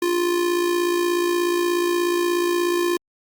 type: tone with amplitude modulation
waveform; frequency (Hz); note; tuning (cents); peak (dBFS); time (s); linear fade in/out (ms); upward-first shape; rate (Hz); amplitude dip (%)
square; 349.4; F4; +1; -17; 0.02-2.97; 5; sine; 56.7; 50
effects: Opus 48 kbps